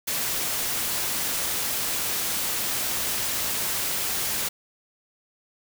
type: noise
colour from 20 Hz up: white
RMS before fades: -27 dBFS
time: 0.07-4.49 s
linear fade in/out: 10 ms
effects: none